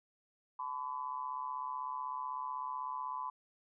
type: tone with amplitude modulation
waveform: sine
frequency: 1009 Hz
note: B5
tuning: 37 cents sharp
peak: -33 dBFS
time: 0.59-3.3 s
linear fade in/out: 5 ms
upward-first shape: sine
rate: 136 Hz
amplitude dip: 85%
effects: none